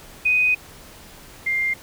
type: tone pair in turn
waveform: sine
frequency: 2497 / 2100 Hz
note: D#7 / C7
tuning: +6 / +6 cents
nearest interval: minor third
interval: 300 cents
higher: first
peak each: -15 / -19 dBFS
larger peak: first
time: 0.25-0.55 / 1.46-1.74 s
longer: first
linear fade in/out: 10 ms
effects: pink hiss -44 dBFS RMS until 1.82 s